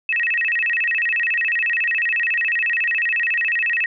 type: tone with vibrato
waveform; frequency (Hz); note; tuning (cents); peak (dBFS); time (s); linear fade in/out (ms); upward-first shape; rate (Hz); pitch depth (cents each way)
sine; 2217; C#7; 0; -17; 0.09-3.86; 2; square; 14; 280
effects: none